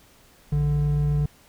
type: tone pair together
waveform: triangle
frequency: 58.15 / 146.83 Hz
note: A#1 / D3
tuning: -4 / 0 cents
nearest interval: octave + major third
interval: 1604 cents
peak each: -25 / -18 dBFS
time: 0.52-1.26 s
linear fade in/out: 5 ms
effects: pink hiss -55 dBFS RMS until 1.48 s